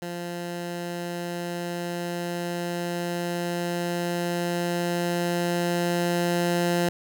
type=tone with level ramp; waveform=15% pulse; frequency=173.8 Hz; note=F3; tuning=8 cents flat; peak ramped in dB=-25 to -15 dBFS; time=0.02-6.89 s; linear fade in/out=2 ms; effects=none